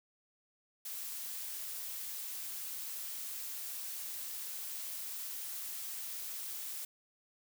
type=noise; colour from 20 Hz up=blue; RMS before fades=-42 dBFS; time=0.85-6.85 s; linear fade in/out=5 ms; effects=none